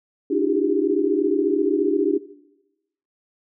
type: tone cluster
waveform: sine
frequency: 292 / 320.3 / 355.1 / 395.4 / 410 Hz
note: D4 / E4 / F4 / G4 / G#4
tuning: -10 / -50 / +29 / +15 / -22 cents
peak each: -22 / -24 / -25 / -23 / -29 dBFS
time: 0.3-2.18 s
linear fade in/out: 10 ms
effects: noise-tail reverb RT60 0.9 s tail -17 dB re dry